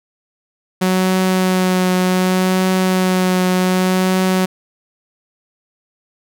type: tone with vibrato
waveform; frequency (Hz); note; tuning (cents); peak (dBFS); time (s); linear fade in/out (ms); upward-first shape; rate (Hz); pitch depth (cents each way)
sawtooth; 185; F#3; 0; -9; 0.81-4.46; 10; triangle; 0.66; 18
effects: none